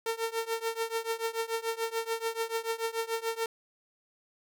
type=tone with tremolo; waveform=sawtooth; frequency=454.2 Hz; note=A#4; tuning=45 cents flat; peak=-23 dBFS; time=0.06-3.46 s; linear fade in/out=2 ms; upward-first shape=triangle; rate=6.9 Hz; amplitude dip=95%; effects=none